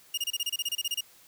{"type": "tone bursts", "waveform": "sawtooth", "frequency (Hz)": 2847, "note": "F7", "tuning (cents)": 33, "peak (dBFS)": -24, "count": 14, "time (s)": [0.14, 1.008], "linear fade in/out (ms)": 5, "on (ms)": 36, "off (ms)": 28, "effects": ["white hiss -57 dBFS RMS until 1.27 s"]}